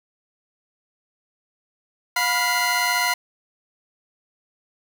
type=tone cluster; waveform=25% pulse; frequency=712 / 982 / 1409 / 2064 Hz; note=F5 / B5 / F6 / C7; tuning=+33 / -10 / +15 / -24 cents; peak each=-23 / -19 / -26 / -20 dBFS; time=2.16-3.14 s; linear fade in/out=5 ms; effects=8-bit